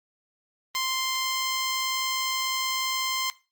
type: tone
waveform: 10% pulse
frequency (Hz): 1046.5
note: C6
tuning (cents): 0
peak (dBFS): -17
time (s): 0.75-3.3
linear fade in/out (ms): 0
effects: noise-tail reverb RT60 0.3 s tail -18 dB re dry + Opus 32 kbps